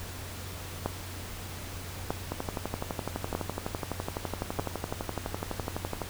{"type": "two click trains", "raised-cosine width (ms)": 1, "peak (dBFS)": [-14, -17], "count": [4, 45], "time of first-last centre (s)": [[0.86, 4.596], [2.32, 6.017]], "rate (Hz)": [0.803, 11.9], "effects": ["added 91 Hz sine -41 dBFS peak until 6.09 s", "pink hiss -42 dBFS RMS until 6.09 s"]}